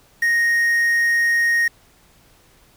triangle tone with quantisation, 1864.7 Hz, A#6, in tune, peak -13 dBFS, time 0.22-1.68 s, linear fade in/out 5 ms, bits 6, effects pink hiss -54 dBFS RMS until 2.76 s

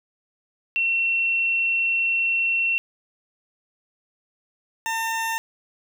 sine / 20% pulse tone pair in turn, 2715 / 904 Hz, F7 / A5, -50 / +47 cents, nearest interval octave + perfect fifth, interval 1903 cents, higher first, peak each -19 dBFS, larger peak neither, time 0.76-2.78 / 4.86-5.38 s, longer first, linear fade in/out 0 ms, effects none

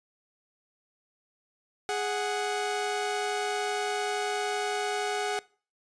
sawtooth tone pair together, 415.3 / 740 Hz, G#4 / F#5, 0 / 0 cents, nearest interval minor seventh, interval 1000 cents, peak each -27 dBFS, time 1.89-5.39 s, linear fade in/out 0 ms, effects noise-tail reverb RT60 0.4 s tail -22 dB re dry + resampled to 22050 Hz

